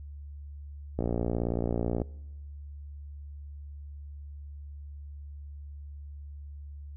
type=click train; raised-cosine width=2 ms; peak=-16 dBFS; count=61; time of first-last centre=0.99-2.017 s; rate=58.4 Hz; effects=noise-tail reverb RT60 1.0 s tail -24 dB re dry + added 72 Hz sine -40 dBFS peak until 6.96 s